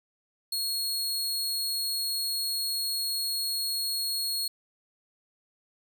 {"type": "tone", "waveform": "sawtooth", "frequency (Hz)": 4313, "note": "C#8", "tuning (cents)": -48, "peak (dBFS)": -25, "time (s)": [0.52, 4.48], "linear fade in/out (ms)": 5, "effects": ["11-bit"]}